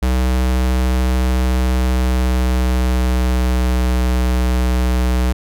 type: tone with pitch glide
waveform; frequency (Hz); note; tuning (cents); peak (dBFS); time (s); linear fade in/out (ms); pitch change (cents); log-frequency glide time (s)
square; 63.3 to 62.25; B1 to B1; +43 to +14; -14; 0.02-5.33; 10; -29; 1.51-4.07
effects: none